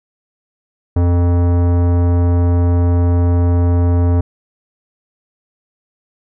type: tone with tanh clipping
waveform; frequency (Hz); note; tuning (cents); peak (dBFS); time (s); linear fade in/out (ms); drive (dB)
sine; 87.31; F2; 0; -12; 0.96-4.21; 5; 18
effects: none